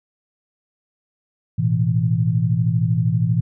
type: chord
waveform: sine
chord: A suspended second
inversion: none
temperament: equal with one note detuned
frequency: 110.77 / 123.47 / 164.81 Hz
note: A2 / B2 / E3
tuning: +12 / 0 / 0 cents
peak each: -20 dBFS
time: 1.58-3.41 s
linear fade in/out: 10 ms
effects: none